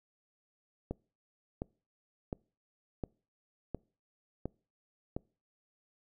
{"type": "click train", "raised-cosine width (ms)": 2, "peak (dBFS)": -22, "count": 7, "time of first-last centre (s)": [0.91, 5.165], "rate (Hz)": 1.41, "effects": ["noise-tail reverb RT60 0.4 s tail -26 dB re dry"]}